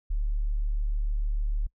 sine tone, 36.71 Hz, D1, in tune, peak -24 dBFS, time 0.1-1.67 s, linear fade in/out 10 ms, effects noise-tail reverb RT60 0.1 s tail -23 dB re dry

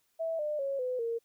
sine tone with pitch steps, 654 / 599.7 / 549.9 / 504.3 / 462.4 Hz, E5 / D5 / C#5 / B4 / A#4, -14 / +36 / -14 / +36 / -14 cents, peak -30 dBFS, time 0.19-1.19 s, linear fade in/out 20 ms, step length 200 ms, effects white hiss -74 dBFS RMS until 1.24 s

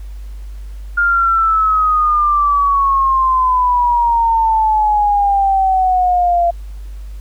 sine exponential sweep, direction down, 1413 to 684 Hz, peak -10 dBFS, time 0.97-6.51 s, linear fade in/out 10 ms, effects added 50 Hz sine -26 dBFS peak until 7.2 s + pink hiss -50 dBFS RMS until 7.2 s

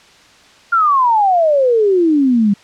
sine exponential sweep, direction down, 1415 to 195.5 Hz, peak -9 dBFS, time 0.72-2.54 s, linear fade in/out 10 ms, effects white hiss -45 dBFS RMS until 2.63 s + low-pass 5000 Hz 12 dB/octave

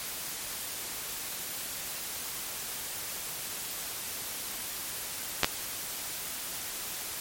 clicks, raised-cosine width 0.2 ms, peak -4 dBFS, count 2, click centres 5.433 / 5.445 s, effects white hiss -37 dBFS RMS until 7.2 s + MP3 64 kbps

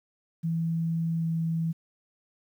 sine tone with pitch glide, 164.81 to 163.86 Hz, E3 to E3, 0 to -10 cents, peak -25 dBFS, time 0.43-1.73 s, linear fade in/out 20 ms, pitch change -10 cents, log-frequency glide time 1.18-1.25 s, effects 10-bit

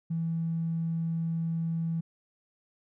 triangle tone with tanh clipping, 164.81 Hz, E3, in tune, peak -27 dBFS, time 0.1-2.01 s, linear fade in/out 10 ms, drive 2 dB, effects none

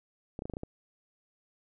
clicks, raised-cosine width 2 ms, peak -24 dBFS, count 7, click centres 0.391 / 0.421 / 0.455 / 0.498 / 0.537 / 0.569 / 0.634 s, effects none

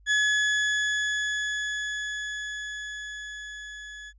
35% pulse tone with level ramp, 1700 Hz, G#6, 40 cents sharp, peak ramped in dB -18 to -38 dBFS, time 0.06-4.13 s, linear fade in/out 50 ms, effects added 50 Hz sine -53 dBFS peak until 4.18 s + resampled to 16000 Hz

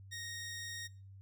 15% pulse tone, 1864.7 Hz, A#6, in tune, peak -36 dBFS, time 0.11-0.88 s, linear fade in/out 20 ms, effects noise-tail reverb RT60 0.4 s tail -21 dB re dry + added 97 Hz sine -51 dBFS peak until 1.21 s

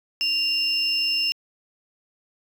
sine tone pair together, 2794 / 5274 Hz, F7 / E8, 0 / 0 cents, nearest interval major seventh, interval 1100 cents, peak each -22 dBFS, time 0.21-1.32 s, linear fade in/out 0 ms, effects tanh soft clip ceiling -15 dBFS

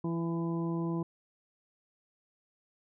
harmonic tone with a mistuned harmonic, 167.2 Hz, E3, 25 cents sharp, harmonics 1 / 2 / 3 / 4 / 5 / 6, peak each -32 / -34 / -47 / -48 / -50 / -44 dBFS, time 0.04-1.03 s, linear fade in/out 5 ms, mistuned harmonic 3, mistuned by -15 cents, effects none

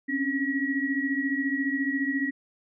sine tone cluster, 267.5 / 281.9 / 1916 Hz, C4 / C#4 / A#6, +38 / +29 / +47 cents, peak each -29 dBFS, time 0.08-2.31 s, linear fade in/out 20 ms, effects none

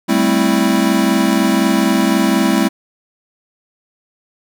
square chord, A minor seventh, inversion third, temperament equal, 196 / 220 / 261.6 / 329.6 Hz, G3 / A3 / C4 / E4, 0 / 0 / 0 / 0 cents, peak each -18 dBFS, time 0.08-2.69 s, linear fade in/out 20 ms, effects none

